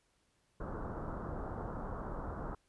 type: low-pass noise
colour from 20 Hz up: pink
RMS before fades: -41 dBFS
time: 0.6-2.55 s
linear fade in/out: 5 ms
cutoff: 1400 Hz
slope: 48 dB/octave
effects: pink hiss -75 dBFS RMS until 2.68 s + resampled to 24000 Hz